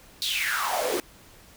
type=noise with high-pass filter sweep; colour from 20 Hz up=pink; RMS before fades=-27 dBFS; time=0.22-1 s; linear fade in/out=0 ms; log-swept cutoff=4100 to 330 Hz; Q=6.2; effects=pink hiss -52 dBFS RMS until 1.56 s